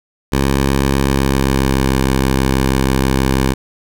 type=tone with pitch glide; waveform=10% pulse; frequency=68 to 66.22 Hz; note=C#2 to C2; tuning=-33 to +21 cents; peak=-4 dBFS; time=0.32-3.54 s; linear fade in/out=10 ms; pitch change=-46 cents; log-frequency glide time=1.03-1.96 s; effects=none